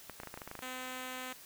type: clicks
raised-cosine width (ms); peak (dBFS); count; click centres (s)
0.5; -28; 11; 0.097 / 0.201 / 0.234 / 0.273 / 0.341 / 0.375 / 0.418 / 0.476 / 0.514 / 0.553 / 0.591
type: tone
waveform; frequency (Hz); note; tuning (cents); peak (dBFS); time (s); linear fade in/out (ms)
5% pulse; 255.7; C4; -40; -29; 0.62-1.33; 5
effects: white hiss -54 dBFS RMS until 1.45 s